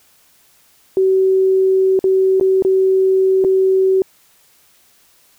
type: tone with dropouts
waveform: sine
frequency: 380 Hz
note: F#4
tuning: 46 cents sharp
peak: -10 dBFS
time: 0.97-4.02 s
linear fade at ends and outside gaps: 1 ms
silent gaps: 1.991-2.041 / 2.399-2.41 / 2.623-2.649 / 3.441-3.447 s
effects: white hiss -53 dBFS RMS until 5.38 s